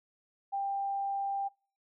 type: tone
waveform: sine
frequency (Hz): 792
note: G5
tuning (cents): +18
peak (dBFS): -30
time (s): 0.52-1.49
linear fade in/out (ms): 20
effects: noise-tail reverb RT60 0.4 s tail -26 dB re dry